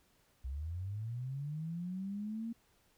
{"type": "linear sweep", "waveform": "sine", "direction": "up", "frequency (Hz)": [61.74, 233.1], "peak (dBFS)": -37, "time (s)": [0.44, 2.53], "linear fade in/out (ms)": 10, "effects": ["pink hiss -71 dBFS RMS until 2.97 s"]}